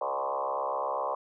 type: tone with frequency modulation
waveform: sine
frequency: 807 Hz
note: G#5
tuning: 50 cents flat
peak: -28 dBFS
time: 0.01-1.15 s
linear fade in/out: 5 ms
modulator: 67.8 Hz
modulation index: 4.6
effects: none